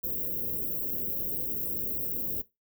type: band-stop noise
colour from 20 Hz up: white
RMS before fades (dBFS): -32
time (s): 0.03-2.42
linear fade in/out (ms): 10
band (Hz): 530 to 14000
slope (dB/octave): 48
effects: noise-tail reverb RT60 0.2 s tail -18 dB re dry